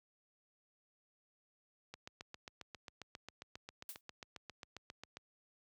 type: click train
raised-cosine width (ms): 0.2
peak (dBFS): -30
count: 25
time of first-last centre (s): 1.94-5.17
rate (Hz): 7.43
type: noise with exponential decay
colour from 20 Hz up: blue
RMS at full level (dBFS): -42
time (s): 3.89-4.01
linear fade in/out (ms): 1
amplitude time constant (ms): 26
effects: high-pass 60 Hz 12 dB/octave